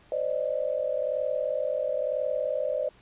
sine tone cluster, 515 / 577 / 618 Hz, C5 / D5 / D#5, -28 / -31 / -12 cents, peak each -30 dBFS, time 0.12-2.89 s, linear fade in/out 2 ms, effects pink hiss -58 dBFS RMS until 3.01 s + resampled to 8000 Hz

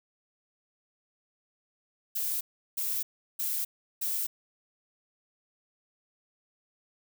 violet noise bursts, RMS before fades -31 dBFS, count 4, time 2.15-4.27 s, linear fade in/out 10 ms, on 260 ms, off 360 ms, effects none

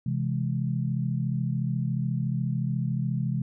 sine chord, C augmented, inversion none, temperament equal, 130.81 / 164.81 / 207.7 Hz, C3 / E3 / G#3, 0 / 0 / 0 cents, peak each -27 / -30 / -32 dBFS, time 0.06-3.42 s, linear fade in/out 5 ms, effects none

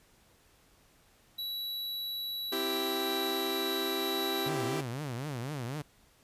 square tone, 3922 Hz, B7, 13 cents flat, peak -35 dBFS, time 1.38-4.49 s, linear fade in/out 10 ms
sawtooth chord, C major, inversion none, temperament equal with one note detuned, 261.6 / 331.7 / 392 Hz, C4 / E4 / G4, 0 / +11 / 0 cents, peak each -36 / -33 / -30 dBFS, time 2.52-4.81 s, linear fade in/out 5 ms
sawtooth tone with vibrato, 133.5 Hz, C3, 35 cents sharp, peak -31 dBFS, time 4.46-5.82 s, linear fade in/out 5 ms, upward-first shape triangle, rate 4 Hz, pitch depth 290 cents each way
effects pink hiss -64 dBFS RMS until 6.23 s + resampled to 32000 Hz

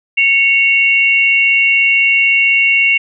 sine tone pair together, 2211 / 2757 Hz, C#7 / F7, -5 / -23 cents, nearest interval major third, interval 382 cents, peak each -11 dBFS, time 0.17-2.98 s, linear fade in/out 10 ms, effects none

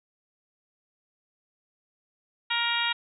harmonic tone, 470 Hz, A#4, 14 cents sharp, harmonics 2 / 3 / 4 / 5 / 6 / 7 / 8, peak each -32 / -32 / -32 / -32 / -32 / -32 / -32 dBFS, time 2.5-2.93 s, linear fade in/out 10 ms, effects none

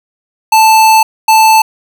square tone pair in turn, 880 / 880 Hz, A5 / A5, 0 / 0 cents, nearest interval unison, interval 0 cents, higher neither, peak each -4 dBFS, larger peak neither, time 0.52-1.03 / 1.28-1.62 s, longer first, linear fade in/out 5 ms, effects none

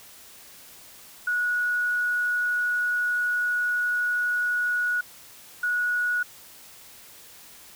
sine tone pair in turn, 1461 / 1461 Hz, F#6 / F#6, -22 / -22 cents, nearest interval unison, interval 0 cents, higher neither, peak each -22 dBFS, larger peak neither, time 1.27-5.01 / 5.63-6.23 s, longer first, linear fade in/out 5 ms, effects white hiss -48 dBFS RMS until 7.75 s

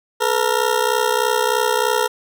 20% pulse ring-modulated tone, 461.8 Hz, A#4, 16 cents flat, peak -8 dBFS, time 0.2-2.08 s, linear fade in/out 20 ms, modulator 31.6 Hz, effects none

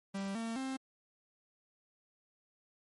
45% pulse tone with pitch steps, 196 / 227.8 / 264.7 Hz, G3 / A#3 / C4, 0 / -40 / +20 cents, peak -36 dBFS, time 0.14-0.77 s, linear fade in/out 10 ms, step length 210 ms, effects MP3 48 kbps

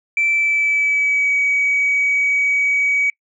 sine tone with pitch glide, 2332 to 2267 Hz, D7 to C#7, -13 to +38 cents, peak -13 dBFS, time 0.17-3.1 s, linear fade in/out 2 ms, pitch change -49 cents, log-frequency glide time 0.28-1.33 s, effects noise-tail reverb RT60 0.1 s tail -25 dB re dry + tanh soft clip ceiling -10 dBFS

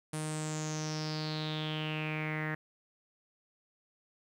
sawtooth tone with low-pass filter sweep, 154.8 Hz, D#3, 9 cents flat, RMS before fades -36 dBFS, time 0.13-2.55 s, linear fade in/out 5 ms, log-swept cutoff 9700 to 1800 Hz, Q 6.9, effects 11-bit

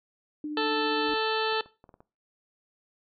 sine tone with tremolo, 300 Hz, D4, 37 cents sharp, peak -29 dBFS, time 0.44-1.14 s, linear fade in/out 2 ms, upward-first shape triangle, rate 15 Hz, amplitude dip 30%
harmonic tone, 440 Hz, A4, in tune, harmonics 1 / 2 / 3 / 4 / 6 / 7 / 8 / 9 / 10, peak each -28 / -31 / -33 / -34 / -36 / -36 / -37 / -38 / -38 dBFS, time 0.57-1.61 s, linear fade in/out 2 ms
clicks, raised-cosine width 1 ms, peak -37 dBFS, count 8, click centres 1.075 / 1.16 / 1.525 / 1.66 / 1.841 / 1.892 / 1.941 / 2.005 s
brown noise with exponential decay, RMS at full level -44 dBFS, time 1.09-1.28 s, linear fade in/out 2 ms, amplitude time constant 40 ms
effects noise-tail reverb RT60 0.3 s tail -19 dB re dry + MP3 64 kbps

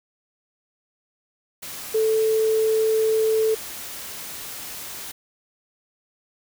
sine tone in noise, 440 Hz, A4, in tune, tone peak -17 dBFS, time 1.94-3.55 s, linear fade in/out 10 ms, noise white, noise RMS -35 dBFS, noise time 1.62-5.12 s, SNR +15 dB, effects none

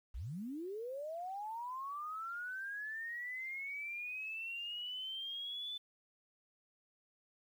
sine linear sweep, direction up, 41.24 to 3520 Hz, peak -40 dBFS, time 0.14-5.78 s, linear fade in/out 10 ms, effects 11-bit

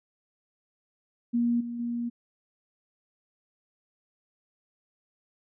sine tone with level steps, 237.3 Hz, A#3, 31 cents sharp, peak -22 / -32 / -28 dBFS, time 1.33-2.1 s, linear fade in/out 20 ms, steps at 1.6 / 1.79 s, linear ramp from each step 10 ms, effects none

